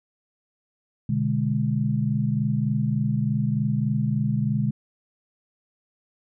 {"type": "chord", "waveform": "sine", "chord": "G# diminished", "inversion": "first", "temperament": "equal", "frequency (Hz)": [123.47, 146.83, 207.7], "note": ["B2", "D3", "G#3"], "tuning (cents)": [0, 0, 0], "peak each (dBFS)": -25, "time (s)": [1.09, 4.71], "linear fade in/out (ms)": 5, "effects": []}